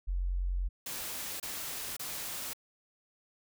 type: tone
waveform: sine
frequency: 45.07 Hz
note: F#1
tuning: 45 cents flat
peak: -29 dBFS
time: 0.07-0.69 s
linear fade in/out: 20 ms
type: noise bursts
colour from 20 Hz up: white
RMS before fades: -39 dBFS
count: 3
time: 0.86-2.534 s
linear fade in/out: 5 ms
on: 540 ms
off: 27 ms
effects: none